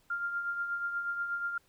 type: tone with tremolo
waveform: sine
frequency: 1396.9 Hz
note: F6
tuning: in tune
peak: -29 dBFS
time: 0.1-1.58 s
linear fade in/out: 5 ms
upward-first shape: triangle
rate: 8.3 Hz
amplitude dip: 55%
effects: pink hiss -68 dBFS RMS until 1.68 s